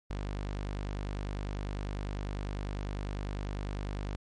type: tone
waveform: sawtooth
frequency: 50 Hz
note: G1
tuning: 35 cents sharp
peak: -30 dBFS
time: 0.1-4.16 s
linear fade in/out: 5 ms
effects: low-pass 6000 Hz 12 dB/octave + MP3 48 kbps